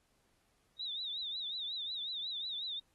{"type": "tone with vibrato", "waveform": "sine", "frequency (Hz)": 3729, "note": "A#7", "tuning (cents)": 0, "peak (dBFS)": -37, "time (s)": [0.79, 2.8], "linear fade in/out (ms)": 10, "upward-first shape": "triangle", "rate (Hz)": 5.5, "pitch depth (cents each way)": 140, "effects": ["pink hiss -75 dBFS RMS until 2.94 s", "AAC 32 kbps"]}